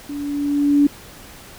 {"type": "tone with level ramp", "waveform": "sine", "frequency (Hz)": 287.5, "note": "D4", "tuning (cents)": -37, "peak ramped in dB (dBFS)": [-26, -9], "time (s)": [0.09, 0.87], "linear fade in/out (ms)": 5, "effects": ["pink hiss -41 dBFS RMS until 1.58 s"]}